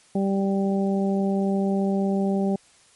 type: harmonic tone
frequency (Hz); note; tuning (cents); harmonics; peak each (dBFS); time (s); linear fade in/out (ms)
195.7; G3; -3; 1 / 2 / 3 / 4; -21 / -27 / -31 / -33; 0.15-2.56; 5
effects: white hiss -56 dBFS RMS until 2.95 s + MP3 48 kbps

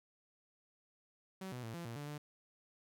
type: tone with pitch steps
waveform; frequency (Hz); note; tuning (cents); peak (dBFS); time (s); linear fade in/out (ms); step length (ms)
sawtooth; 189.7 / 124.4 / 113 / 170.6 / 116.5 / 145.7 / 148; F#3 / B2 / A2 / F3 / A#2 / D3 / D3; +43 / +13 / +47 / -40 / -1 / -13 / +14; -39; 1.41-2.18; 5; 110
effects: none

